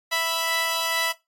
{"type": "tone pair together", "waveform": "10% pulse", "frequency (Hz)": [659.3, 987.8], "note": ["E5", "B5"], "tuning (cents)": [0, 0], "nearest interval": "perfect fifth", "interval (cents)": 700, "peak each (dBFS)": -17, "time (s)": [0.11, 1.13], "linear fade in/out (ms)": 20, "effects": ["noise-tail reverb RT60 0.2 s tail -19 dB re dry", "AAC 48 kbps"]}